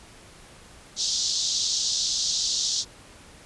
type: band-pass noise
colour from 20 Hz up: white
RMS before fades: -26 dBFS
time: 0.96-2.85 s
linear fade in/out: 50 ms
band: 3600 to 6600 Hz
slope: 48 dB/octave
effects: pink hiss -49 dBFS RMS until 3.45 s + resampled to 24000 Hz